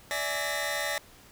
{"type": "tone cluster", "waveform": "sawtooth", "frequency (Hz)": [580, 653, 836, 1826, 2004], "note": ["D5", "E5", "G#5", "A#6", "B6"], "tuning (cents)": [-22, -17, 11, -36, 25], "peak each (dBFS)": [-31, -34, -34, -30, -32], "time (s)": [0.11, 0.98], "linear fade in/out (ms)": 0, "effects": ["pink hiss -54 dBFS RMS until 1.31 s"]}